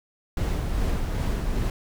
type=noise with tremolo; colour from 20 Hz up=brown; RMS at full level=-24 dBFS; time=0.37-1.7 s; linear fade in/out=2 ms; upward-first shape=sine; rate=2.5 Hz; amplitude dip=30%; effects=none